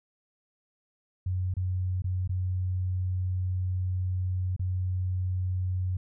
sine tone with dropouts, 92 Hz, F#2, 9 cents flat, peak -26 dBFS, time 1.26-5.97 s, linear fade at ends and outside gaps 5 ms, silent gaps 1.54-1.567 / 2.021-2.042 / 2.276-2.293 / 4.564-4.594 s, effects none

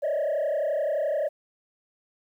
sine tone with frequency modulation, 598 Hz, D5, 31 cents sharp, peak -21 dBFS, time 0.02-1.29 s, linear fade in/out 20 ms, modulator 31.6 Hz, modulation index 1.5, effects tanh soft clip ceiling -22 dBFS + 10-bit

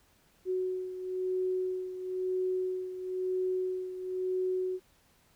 sine beating tone pair, 370 / 371 Hz, F#4 / F#4, 0 / +5 cents, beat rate 1 Hz, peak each -31 / -37 dBFS, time 0.45-4.8 s, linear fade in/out 50 ms, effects pink hiss -66 dBFS RMS until 5.35 s

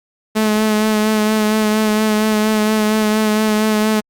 sawtooth tone with vibrato, 215 Hz, A3, 40 cents flat, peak -9 dBFS, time 0.35-4.01 s, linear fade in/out 20 ms, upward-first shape sine, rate 4.3 Hz, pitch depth 23 cents each way, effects Opus 48 kbps

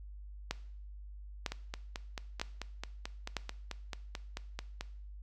two click trains, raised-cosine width 0.2 ms, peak -16 / -21 dBFS, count 4 / 16, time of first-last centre 0.51-3.367 / 1.52-4.809 s, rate 1.05 / 4.56 Hz, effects noise-tail reverb RT60 0.6 s tail -18 dB re dry + added 50 Hz sine -45 dBFS peak until 5.22 s

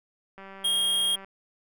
click train, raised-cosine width 0.5 ms, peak -30 dBFS, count 169, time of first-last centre 0.38-1.246 s, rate 194 Hz
square tone, 3247 Hz, G#7, 40 cents flat, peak -23 dBFS, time 0.64-1.16 s, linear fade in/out 10 ms
effects none

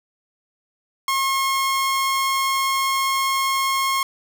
sawtooth tone, 1079 Hz, C#6, 47 cents flat, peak -15 dBFS, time 1.08-4.03 s, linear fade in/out 2 ms, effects none

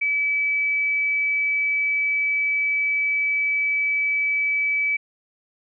sine tone, 2296 Hz, D7, 40 cents flat, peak -19 dBFS, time 0.01-4.97 s, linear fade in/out 10 ms, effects none

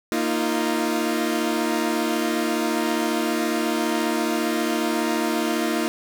sawtooth chord, Bb suspended fourth, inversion none, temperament equal with one note detuned, 233.1 / 311.1 / 345.8 Hz, Bb3 / Eb4 / F4, 0 / 0 / -17 cents, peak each -22 / -21 / -22 dBFS, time 0.12-5.88 s, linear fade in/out 0 ms, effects none

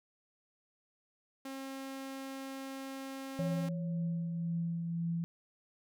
sawtooth tone, 269 Hz, C4, 48 cents sharp, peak -37 dBFS, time 1.45-3.69 s, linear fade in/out 5 ms
sine tone with exponential decay, 554.4 Hz, C#5, in tune, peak -36 dBFS, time 3.39-4.91 s, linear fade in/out 5 ms, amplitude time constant 330 ms
sine tone with tremolo, 168.2 Hz, E3, 35 cents sharp, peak -31 dBFS, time 3.39-5.24 s, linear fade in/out 0 ms, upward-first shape triangle, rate 1.9 Hz, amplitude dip 35%
effects none

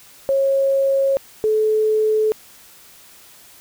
sine tone pair in turn, 545 / 432.6 Hz, C#5 / A4, -29 / -29 cents, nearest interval major third, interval 400 cents, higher first, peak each -14 dBFS, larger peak neither, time 0.29-1.17 / 1.44-2.32 s, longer neither, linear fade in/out 0 ms, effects white hiss -46 dBFS RMS until 3.6 s

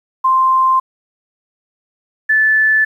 sine tone pair in turn, 1046.5 / 1745.3 Hz, C6 / A6, 0 / -15 cents, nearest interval major sixth, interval 885 cents, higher second, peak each -9 dBFS, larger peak neither, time 0.24-0.8 / 2.29-2.85 s, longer neither, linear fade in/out 10 ms, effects 8-bit

